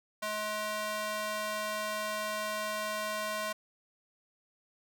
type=tone with high-pass filter; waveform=square; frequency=212.3 Hz; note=G#3; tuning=38 cents sharp; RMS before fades=-35 dBFS; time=0.22-3.53 s; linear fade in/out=10 ms; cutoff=790 Hz; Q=1.1; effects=none